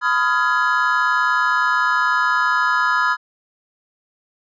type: chord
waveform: triangle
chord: F half-diminished seventh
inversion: second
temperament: just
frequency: 1005.8 / 1257.2 / 1396.9 / 1676.3 Hz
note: Cb6 / Eb6 / F6 / Ab6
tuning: +31 / +18 / 0 / +16 cents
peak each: -19 dBFS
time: 0.01-3.17 s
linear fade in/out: 50 ms
effects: resampled to 16000 Hz